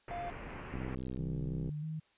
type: low-pass noise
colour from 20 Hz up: pink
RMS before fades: -45 dBFS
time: 0.08-0.95 s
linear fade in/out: 2 ms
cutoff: 2700 Hz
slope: 48 dB/octave
type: tone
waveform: triangle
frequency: 698.5 Hz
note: F5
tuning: in tune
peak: -36 dBFS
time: 0.11-0.3 s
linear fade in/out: 0 ms
type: click train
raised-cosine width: 3 ms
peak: -28 dBFS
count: 62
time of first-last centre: 0.74-1.692 s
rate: 64.1 Hz
type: tone with vibrato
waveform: sine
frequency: 153.5 Hz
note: D#3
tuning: 23 cents flat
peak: -36 dBFS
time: 1.18-2 s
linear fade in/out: 10 ms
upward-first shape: square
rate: 3.1 Hz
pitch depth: 40 cents each way
effects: white hiss -70 dBFS RMS until 2.17 s + resampled to 8000 Hz